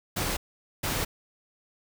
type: noise bursts at uneven times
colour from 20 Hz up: pink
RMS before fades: -29 dBFS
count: 2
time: 0.16-0.37 / 0.83-1.05 s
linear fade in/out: 10 ms
effects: none